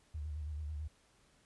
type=tone with vibrato; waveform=sine; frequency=75.5 Hz; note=D2; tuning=48 cents sharp; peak=-38 dBFS; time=0.14-0.88 s; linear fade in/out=10 ms; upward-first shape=square; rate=9.1 Hz; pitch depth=54 cents each way; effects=pink hiss -69 dBFS RMS until 1.45 s + resampled to 24000 Hz